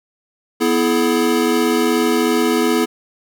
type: chord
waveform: square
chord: E major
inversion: second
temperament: equal with one note detuned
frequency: 246.9 / 329.6 / 426 Hz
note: B3 / E4 / G#4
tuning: 0 / 0 / +44 cents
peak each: -19 dBFS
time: 0.6-2.86 s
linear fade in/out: 20 ms
effects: none